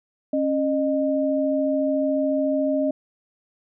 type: tone pair together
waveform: sine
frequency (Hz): 273.1 / 613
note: C#4 / D#5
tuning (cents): -26 / -26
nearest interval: octave + major second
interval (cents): 1400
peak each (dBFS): -22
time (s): 0.33-2.91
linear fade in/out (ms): 5
effects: none